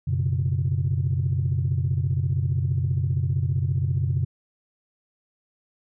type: chord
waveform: sine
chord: F# suspended fourth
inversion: none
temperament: equal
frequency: 92.5 / 123.47 / 138.59 Hz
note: F#2 / B2 / C#3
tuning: 0 / 0 / 0 cents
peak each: -24 / -25 / -24 dBFS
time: 0.07-4.25 s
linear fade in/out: 10 ms
effects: tanh soft clip ceiling -14 dBFS